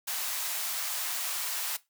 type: high-pass noise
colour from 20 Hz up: white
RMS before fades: -33 dBFS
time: 0.07-1.77 s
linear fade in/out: 10 ms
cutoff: 670 Hz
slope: 24 dB/octave
effects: noise-tail reverb RT60 0.2 s tail -18 dB re dry